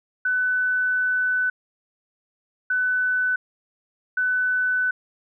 sine tone bursts at uneven times, 1500 Hz, F#6, 23 cents sharp, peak -19 dBFS, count 3, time 0.25-1.5 / 2.7-3.36 / 4.17-4.91 s, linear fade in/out 5 ms, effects none

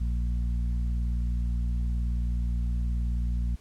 harmonic tone, 59 Hz, A#1, 22 cents sharp, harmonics 1 / 2 / 3 / 4, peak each -25 / -38 / -39 / -44 dBFS, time 0-3.56 s, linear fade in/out 10 ms, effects pink hiss -59 dBFS RMS until 3.6 s + low-pass 11000 Hz 12 dB/octave

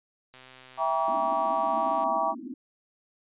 click train, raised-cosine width 0.2 ms, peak -31 dBFS, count 220, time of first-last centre 0.34-2.038 s, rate 129 Hz
sine chord, E diminished seventh, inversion none, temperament just, 659.3 / 791.1 / 949.3 / 1139.2 Hz, E5 / G5 / Bb5 / Db6, 0 / +16 / +31 / +47 cents, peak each -29 dBFS, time 0.77-2.35 s, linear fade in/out 50 ms
pink band-pass noise, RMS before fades -40 dBFS, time 1.08-2.54 s, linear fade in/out 2 ms, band 220 to 330 Hz, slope 96 dB/octave
effects resampled to 8000 Hz

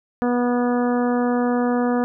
harmonic tone, 244 Hz, B3, 21 cents flat, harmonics 1 / 2 / 3 / 4 / 5 / 6 / 7, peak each -19 / -23 / -27 / -32 / -32 / -36 / -37 dBFS, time 0.22-2.04 s, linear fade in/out 0 ms, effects none

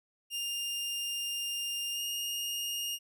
sawtooth tone with pitch glide, 2806 to 2840 Hz, F7 to F7, +8 to +28 cents, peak -30 dBFS, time 0.3-2.99 s, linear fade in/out 50 ms, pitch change +20 cents, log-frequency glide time 1.92-2.01 s, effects none

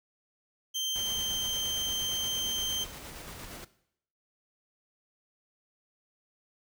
30% pulse tone, 3136 Hz, G7, in tune, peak -27 dBFS, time 0.74-2.85 s, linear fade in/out 20 ms
pink noise with tremolo, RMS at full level -43 dBFS, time 0.95-3.65 s, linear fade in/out 10 ms, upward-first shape square, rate 8.6 Hz, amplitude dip 25%
effects noise-tail reverb RT60 0.7 s tail -17 dB re dry

